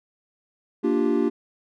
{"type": "chord", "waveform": "triangle", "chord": "G minor seventh", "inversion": "first", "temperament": "equal", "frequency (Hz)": [233.1, 293.7, 349.2, 392], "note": ["Bb3", "D4", "F4", "G4"], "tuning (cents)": [0, 0, 0, 0], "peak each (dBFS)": [-23, -22, -23, -23], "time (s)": [0.83, 1.3], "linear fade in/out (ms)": 20, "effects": []}